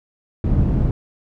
white low-pass noise, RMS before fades -17 dBFS, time 0.44-0.91 s, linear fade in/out 2 ms, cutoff 130 Hz, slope 12 dB/octave, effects none

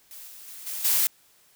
blue noise with level steps, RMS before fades -43 / -45 / -42 / -33 / -22 dBFS, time 0.11-1.07 s, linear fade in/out 0 ms, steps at 0.27 / 0.47 / 0.66 / 0.84 s, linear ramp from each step 10 ms, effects white hiss -60 dBFS RMS until 1.55 s

